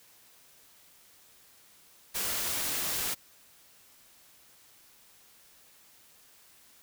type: noise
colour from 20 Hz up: white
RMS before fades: -32 dBFS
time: 2.14-3.15 s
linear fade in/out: 20 ms
effects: white hiss -59 dBFS RMS until 6.82 s